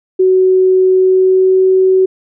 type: tone with pitch glide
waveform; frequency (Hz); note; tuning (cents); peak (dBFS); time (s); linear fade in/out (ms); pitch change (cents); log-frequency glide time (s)
sine; 373.6 to 376.4; F#4 to F#4; +17 to +30; -6; 0.19-2.06; 10; +13; 0.92-1.63
effects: none